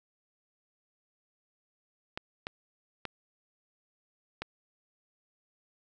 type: clicks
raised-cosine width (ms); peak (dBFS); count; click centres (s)
0.3; -19; 4; 2.175 / 2.469 / 3.053 / 4.42
effects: none